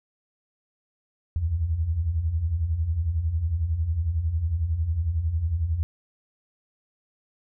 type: beating tone pair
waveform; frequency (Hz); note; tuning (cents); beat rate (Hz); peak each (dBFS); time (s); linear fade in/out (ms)
sine; 73.42 / 84.42; D2 / E2; 0 / +42; 11; -30 / -23; 1.36-5.83; 0
effects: none